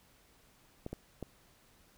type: clicks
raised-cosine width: 2 ms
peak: -26 dBFS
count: 3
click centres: 0.864 / 0.93 / 1.227 s
effects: pink hiss -65 dBFS RMS until 1.97 s

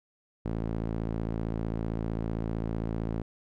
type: tone with band-pass filter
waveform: sawtooth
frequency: 55.5 Hz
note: A1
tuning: 16 cents sharp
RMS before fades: -32 dBFS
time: 0.45-3.22 s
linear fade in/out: 5 ms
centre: 240 Hz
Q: 0.66
effects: none

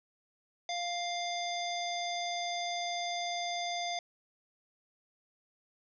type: harmonic tone with a mistuned harmonic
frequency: 699 Hz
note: F5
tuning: 1 cent sharp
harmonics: 1 / 3 / 5 / 7 / 9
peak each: -35 / -41 / -40 / -43 / -46 dBFS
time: 0.69-3.99 s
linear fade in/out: 2 ms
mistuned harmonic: 5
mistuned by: +21 cents
effects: none

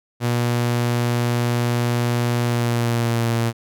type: tone with pitch glide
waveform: sawtooth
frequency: 120 to 116.18 Hz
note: B2 to A#2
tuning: -49 to -5 cents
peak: -14 dBFS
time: 0.2-3.53 s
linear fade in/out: 50 ms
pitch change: -56 cents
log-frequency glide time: 2.41-3.26 s
effects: none

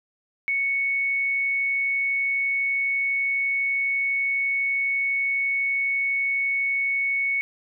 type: tone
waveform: sine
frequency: 2217 Hz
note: C#7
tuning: in tune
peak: -21 dBFS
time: 0.48-7.41 s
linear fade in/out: 0 ms
effects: none

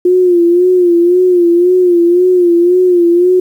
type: tone with vibrato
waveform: sine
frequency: 354 Hz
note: F4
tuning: 23 cents sharp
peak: -5 dBFS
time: 0.05-3.4 s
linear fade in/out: 5 ms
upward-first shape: sine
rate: 1.9 Hz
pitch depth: 64 cents each way
effects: 7-bit

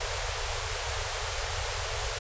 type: band-stop noise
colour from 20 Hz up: pink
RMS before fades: -32 dBFS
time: 0-2.19 s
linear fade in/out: 10 ms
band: 110 to 410 Hz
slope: 96 dB/octave
effects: resampled to 16000 Hz

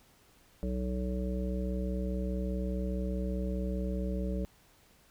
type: harmonic tone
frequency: 62.4 Hz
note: B1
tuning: 19 cents sharp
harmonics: 1 / 3 / 5 / 7 / 9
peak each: -33 / -35 / -42 / -42 / -42 dBFS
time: 0.63-4.45 s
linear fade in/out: 0 ms
effects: pink hiss -63 dBFS RMS until 5.1 s

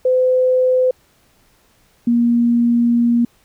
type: tone pair in turn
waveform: sine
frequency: 510 / 236.8 Hz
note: C5 / A#3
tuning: -44 / +27 cents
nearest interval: octave + minor second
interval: 1329 cents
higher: first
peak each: -11 dBFS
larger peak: neither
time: 0.05-0.91 / 2.07-3.25 s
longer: second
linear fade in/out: 5 ms
effects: pink hiss -56 dBFS RMS until 3.44 s

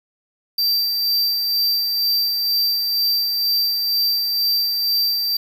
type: tone with tremolo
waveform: square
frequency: 4687 Hz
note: D8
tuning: 4 cents flat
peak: -16 dBFS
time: 0.58-5.37 s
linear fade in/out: 5 ms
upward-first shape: sine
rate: 2.1 Hz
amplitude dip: 35%
effects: 7-bit

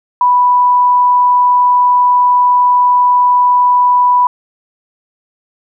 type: tone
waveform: sine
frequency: 987 Hz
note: B5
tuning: 1 cent flat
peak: -6 dBFS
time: 0.21-4.27 s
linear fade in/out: 2 ms
effects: none

